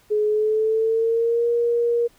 sine tone with pitch glide, 423.1 to 472.2 Hz, G#4 to A#4, +32 to +22 cents, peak -17 dBFS, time 0.1-2.08 s, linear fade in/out 20 ms, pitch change +190 cents, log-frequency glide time 0.27-1.47 s, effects pink hiss -57 dBFS RMS until 2.18 s

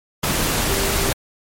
sine tone in noise, 392 Hz, G4, in tune, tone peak -26 dBFS, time 0.69-1.1 s, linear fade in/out 5 ms, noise pink, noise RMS -20 dBFS, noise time 0.23-1.13 s, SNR -9 dB, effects MP3 64 kbps

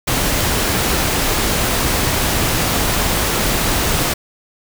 pink noise, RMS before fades -17 dBFS, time 0.07-4.14 s, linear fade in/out 10 ms, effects none

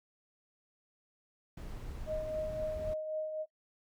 brown noise, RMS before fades -43 dBFS, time 1.57-2.94 s, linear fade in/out 5 ms
sine tone with tremolo, 622.3 Hz, D#5, in tune, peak -32 dBFS, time 2.06-3.46 s, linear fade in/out 50 ms, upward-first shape triangle, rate 3.8 Hz, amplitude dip 50%
effects noise-tail reverb RT60 0.1 s tail -20 dB re dry

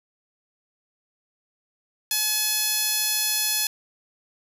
10% pulse tone with band-pass filter, 853 Hz, G#5, 46 cents sharp, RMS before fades -24 dBFS, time 2.11-3.67 s, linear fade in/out 2 ms, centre 9600 Hz, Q 1.5, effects none

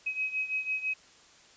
sine beating tone pair, 2539 / 2545 Hz, D#7 / D#7, +34 / +39 cents, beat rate 6 Hz, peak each -31 / -35 dBFS, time 0.06-0.94 s, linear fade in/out 10 ms, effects white hiss -57 dBFS RMS until 1.56 s + resampled to 16000 Hz

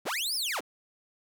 sawtooth linear two-way sweep, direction up then down, 61.4 to 5410 to 118.4 Hz, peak -26 dBFS, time 0.05-0.61 s, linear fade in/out 20 ms, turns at 0.35 s, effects 9-bit

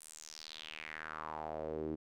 sawtooth tone with band-pass filter sweep, 78.1 Hz, D#2, 7 cents sharp, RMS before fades -44 dBFS, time 0-1.96 s, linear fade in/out 20 ms, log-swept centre 10000 to 310 Hz, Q 3.8, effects none

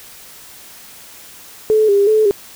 sine tone with vibrato, 417 Hz, G#4, 7 cents sharp, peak -9 dBFS, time 1.7-2.31 s, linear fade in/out 0 ms, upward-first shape square, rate 2.7 Hz, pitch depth 65 cents each way, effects white hiss -39 dBFS RMS until 2.55 s

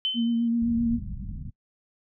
sine tone with exponential decay, 3061 Hz, G7, 42 cents flat, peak -21 dBFS, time 0.05-0.48 s, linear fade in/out 0 ms, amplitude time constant 92 ms
sine tone with vibrato, 233.1 Hz, A#3, in tune, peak -21 dBFS, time 0.14-1 s, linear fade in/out 50 ms, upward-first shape triangle, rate 7.7 Hz, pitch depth 27 cents each way
pink low-pass noise, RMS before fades -35 dBFS, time 0.61-1.51 s, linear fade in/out 20 ms, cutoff 220 Hz, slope 48 dB/octave
effects noise-tail reverb RT60 0.1 s tail -23 dB re dry

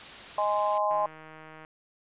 white noise, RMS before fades -43 dBFS, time 0-0.78 s, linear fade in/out 0 ms
sine chord, Ab major, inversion second, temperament just, 623 / 830.6 / 1038.3 Hz, Eb5 / Ab5 / C6, +2 / 0 / -14 cents, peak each -28 dBFS, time 0.38-1.06 s, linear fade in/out 2 ms
click train, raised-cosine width 0.5 ms, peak -32 dBFS, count 117, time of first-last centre 0.91-1.649 s, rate 157 Hz
effects resampled to 8000 Hz

